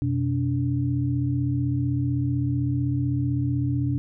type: tone cluster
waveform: sine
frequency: 90.2 / 126 / 288.3 Hz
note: F#2 / B2 / D4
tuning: -44 / +35 / -32 cents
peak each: -30 / -23 / -27 dBFS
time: 0.02-3.98 s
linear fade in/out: 0 ms
effects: none